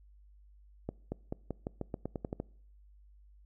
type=accelerating click train; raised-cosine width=2 ms; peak=-22 dBFS; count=12; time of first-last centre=0.89-2.401 s; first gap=230 ms; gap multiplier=0.89; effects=noise-tail reverb RT60 0.6 s tail -24 dB re dry + added 50 Hz sine -56 dBFS peak until 3.45 s